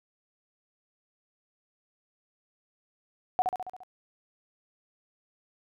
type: tone with echo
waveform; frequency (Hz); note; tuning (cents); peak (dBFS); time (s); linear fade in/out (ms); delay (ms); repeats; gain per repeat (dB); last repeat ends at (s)
sine; 740; F#5; 0; -20; 3.39-3.42; 0; 69; 6; -4; 3.834
effects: none